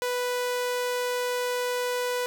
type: tone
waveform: sawtooth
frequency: 493.9 Hz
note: B4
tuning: in tune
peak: -22 dBFS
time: 0.02-2.26 s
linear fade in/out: 0 ms
effects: none